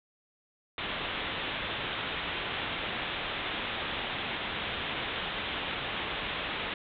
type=low-pass noise; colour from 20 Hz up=white; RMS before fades=-35 dBFS; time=0.78-6.74 s; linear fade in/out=2 ms; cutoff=3700 Hz; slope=96 dB/octave; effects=none